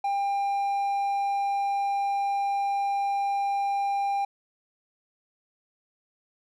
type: tone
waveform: triangle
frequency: 798 Hz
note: G5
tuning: 31 cents sharp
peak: -22 dBFS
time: 0.04-4.25 s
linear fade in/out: 5 ms
effects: none